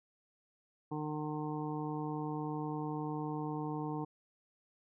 harmonic tone, 151.8 Hz, D#3, 42 cents flat, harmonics 1 / 2 / 3 / 5 / 6 / 7, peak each -40 / -39 / -44 / -46 / -45 / -49 dBFS, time 0.91-4.05 s, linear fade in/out 10 ms, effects none

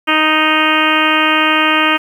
harmonic tone, 311.1 Hz, D#4, in tune, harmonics 1 / 2 / 3 / 4 / 5 / 6 / 7 / 8 / 9 / 10, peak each -18 / -22 / -20 / -16 / -19 / -20 / -21 / -18 / -19 / -22 dBFS, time 0.07-1.98 s, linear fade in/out 20 ms, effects 7-bit

